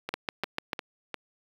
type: two click trains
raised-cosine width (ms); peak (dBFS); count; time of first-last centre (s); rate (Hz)
0.3; -12 / -17; 5 / 4; 0.14-0.732 / 0.09-1.143; 6.76 / 2.85
effects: high-pass 150 Hz 12 dB/octave + 7-bit